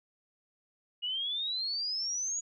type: exponential sweep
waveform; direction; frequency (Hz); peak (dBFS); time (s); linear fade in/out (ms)
sine; up; 2874 to 6840; -31; 1.02-2.41; 20
effects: none